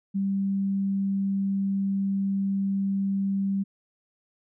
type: tone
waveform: sine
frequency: 196 Hz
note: G3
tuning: in tune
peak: -23 dBFS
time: 0.14-3.64 s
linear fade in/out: 20 ms
effects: none